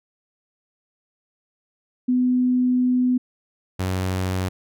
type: tone pair in turn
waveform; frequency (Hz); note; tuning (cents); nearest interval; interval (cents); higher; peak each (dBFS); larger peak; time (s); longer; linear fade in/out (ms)
sine / sawtooth; 250.7 / 93.12; B3 / F#2; +26 / +12; octave + perfect fourth; 1714; first; -16 / -18; first; 2.08-3.18 / 3.79-4.49; first; 10
effects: none